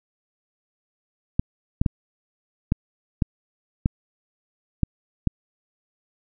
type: clicks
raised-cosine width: 5 ms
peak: -6 dBFS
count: 8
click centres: 1.395 / 1.815 / 1.862 / 2.721 / 3.222 / 3.859 / 4.833 / 5.273 s
effects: none